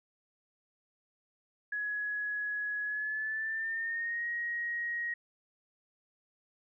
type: tone with pitch glide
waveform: sine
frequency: 1681 to 1886.9 Hz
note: G#6 to A#6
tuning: +20 to +21 cents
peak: -32 dBFS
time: 1.72-5.14 s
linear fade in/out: 5 ms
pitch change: +201 cents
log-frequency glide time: 2.83-4.27 s
effects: none